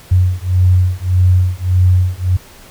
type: beating tone pair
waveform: sine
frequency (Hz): 90.4 / 92.1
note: F#2 / F#2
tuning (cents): -40 / -7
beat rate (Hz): 1.7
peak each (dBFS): -12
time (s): 0.11-2.37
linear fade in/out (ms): 10
effects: pink hiss -40 dBFS RMS until 2.7 s